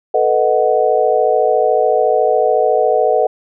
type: chord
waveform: sine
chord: B dominant seventh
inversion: third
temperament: equal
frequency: 440 / 493.9 / 622.3 / 740 Hz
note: A4 / B4 / D#5 / F#5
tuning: 0 / 0 / 0 / 0 cents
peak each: -16 dBFS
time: 0.14-3.27 s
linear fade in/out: 5 ms
effects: none